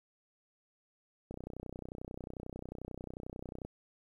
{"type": "click train", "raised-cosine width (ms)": 2, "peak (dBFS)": -29, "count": 74, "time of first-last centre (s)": [1.31, 3.65], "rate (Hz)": 31.2, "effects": ["11-bit"]}